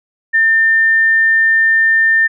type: tone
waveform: sine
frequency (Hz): 1800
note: A6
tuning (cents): +39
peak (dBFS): -8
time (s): 0.33-2.28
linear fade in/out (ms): 20
effects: none